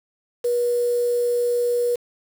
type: tone with quantisation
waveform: sine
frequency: 483.1 Hz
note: B4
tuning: 38 cents flat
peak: -18 dBFS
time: 0.44-1.96 s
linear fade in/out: 10 ms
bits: 6
effects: none